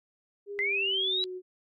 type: tone with pitch glide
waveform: sine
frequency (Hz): 405.2 to 367.3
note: G#4 to F#4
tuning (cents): -43 to -13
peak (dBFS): -35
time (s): 0.46-1.42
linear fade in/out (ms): 50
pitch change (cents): -170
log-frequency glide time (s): 0.58-1.3
type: linear sweep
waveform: sine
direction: up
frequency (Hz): 2000 to 3951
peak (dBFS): -26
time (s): 0.59-1.24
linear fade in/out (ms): 0
effects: Opus 48 kbps